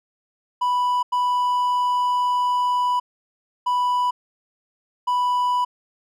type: tone bursts at uneven times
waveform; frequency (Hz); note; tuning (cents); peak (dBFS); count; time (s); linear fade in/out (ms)
triangle; 987.8; B5; 0; -16; 4; 0.61-1.03 / 1.12-3 / 3.66-4.11 / 5.07-5.65; 10
effects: none